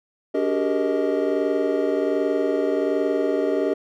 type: tone cluster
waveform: triangle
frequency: 286.7 / 383.1 / 404.4 / 465.7 / 625 Hz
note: D4 / G4 / G#4 / A#4 / D#5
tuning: -42 / -40 / -46 / -2 / +8 cents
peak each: -24 dBFS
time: 0.34-3.74 s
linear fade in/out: 10 ms
effects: none